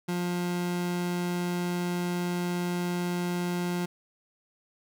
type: tone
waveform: 30% pulse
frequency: 176.5 Hz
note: F3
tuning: 19 cents sharp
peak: -25 dBFS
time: 0.08-3.86 s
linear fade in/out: 10 ms
effects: none